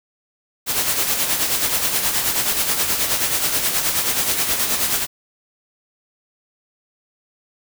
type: noise with tremolo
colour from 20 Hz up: white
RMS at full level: -18 dBFS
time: 0.66-5.07 s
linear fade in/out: 50 ms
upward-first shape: sine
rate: 9.4 Hz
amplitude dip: 50%
effects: none